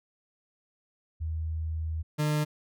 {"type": "tone pair in turn", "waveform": ["sine", "40% pulse"], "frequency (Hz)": [79.8, 150.64], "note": ["D#2", "D3"], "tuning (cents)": [44, 44], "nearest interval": "major seventh", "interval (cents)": 1100, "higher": "second", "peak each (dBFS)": [-29, -24], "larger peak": "second", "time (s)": [[1.2, 2.03], [2.18, 2.45]], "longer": "first", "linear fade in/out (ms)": 20, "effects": []}